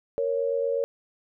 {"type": "tone pair together", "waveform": "sine", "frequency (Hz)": [466.2, 554.4], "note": ["A#4", "C#5"], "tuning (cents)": [0, 0], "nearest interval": "minor third", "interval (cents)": 300, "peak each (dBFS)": -26, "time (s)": [0.18, 0.84], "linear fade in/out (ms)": 0, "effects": []}